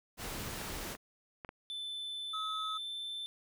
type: noise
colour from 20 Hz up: pink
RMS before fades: -41 dBFS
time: 0.17-0.97 s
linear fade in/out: 50 ms
type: clicks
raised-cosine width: 0.5 ms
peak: -29 dBFS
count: 4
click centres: 0.615 / 0.951 / 1.448 / 1.491 s
type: tone with pitch glide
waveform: triangle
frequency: 3520 to 3542 Hz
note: A7 to A7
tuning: 0 to +11 cents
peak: -37 dBFS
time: 1.7-3.26 s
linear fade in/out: 0 ms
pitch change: +11 cents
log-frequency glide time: 2.22-2.87 s
type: tone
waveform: triangle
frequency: 1282 Hz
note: E6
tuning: 49 cents flat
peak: -35 dBFS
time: 2.33-2.78 s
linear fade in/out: 10 ms
effects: none